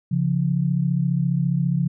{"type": "tone pair together", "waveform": "sine", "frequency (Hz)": [138.3, 173.02], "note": ["C#3", "F3"], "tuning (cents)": [-4, -16], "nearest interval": "major third", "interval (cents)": 388, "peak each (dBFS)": -21, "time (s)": [0.11, 1.88], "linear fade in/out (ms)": 10, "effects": []}